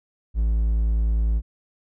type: tone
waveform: triangle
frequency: 55 Hz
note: A1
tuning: in tune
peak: -16 dBFS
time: 0.34-1.42 s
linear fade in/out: 50 ms
effects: none